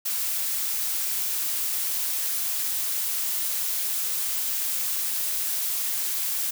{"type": "noise", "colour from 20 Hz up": "blue", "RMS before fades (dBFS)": -27, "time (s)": [0.05, 6.51], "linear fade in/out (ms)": 10, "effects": []}